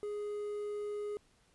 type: tone with quantisation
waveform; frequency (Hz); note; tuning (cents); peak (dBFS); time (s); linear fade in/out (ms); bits
triangle; 415.3; G#4; 0; -34; 0.03-1.17; 0; 10
effects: pink hiss -69 dBFS RMS until 1.54 s + resampled to 24000 Hz